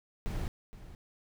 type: noise with echo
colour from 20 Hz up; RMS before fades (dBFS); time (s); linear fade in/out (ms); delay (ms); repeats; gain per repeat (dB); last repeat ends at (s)
brown; -34; 0.26-0.48; 0; 470; 1; -14; 0.95
effects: none